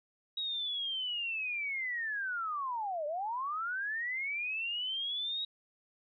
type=linear two-way sweep; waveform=sine; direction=down then up; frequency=3824 to 575 to 3824 Hz; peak=-33 dBFS; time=0.37-5.45 s; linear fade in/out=5 ms; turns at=3.06 s; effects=none